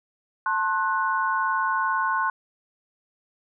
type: chord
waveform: sine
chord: F# diminished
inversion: first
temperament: just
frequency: 888 / 1065.6 / 1480 Hz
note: A5 / C6 / F#6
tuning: +16 / +31 / 0 cents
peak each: -28 / -24 / -26 dBFS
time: 0.46-2.3 s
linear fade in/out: 2 ms
effects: none